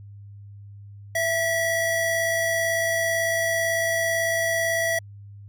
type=tone pair together; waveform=square; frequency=666 / 1940 Hz; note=E5 / B6; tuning=+18 / -31 cents; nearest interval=octave + perfect fifth; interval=1851 cents; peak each=-25 dBFS; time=1.15-4.99 s; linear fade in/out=5 ms; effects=added 101 Hz sine -40 dBFS peak until 5.48 s